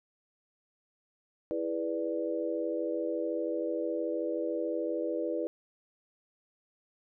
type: chord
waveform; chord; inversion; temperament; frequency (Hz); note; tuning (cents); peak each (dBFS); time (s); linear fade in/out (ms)
sine; E dominant seventh; none; equal; 329.6 / 415.3 / 493.9 / 587.3; E4 / G#4 / B4 / D5; 0 / 0 / 0 / 0; -34 / -39 / -34 / -36; 1.51-5.47; 0
effects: none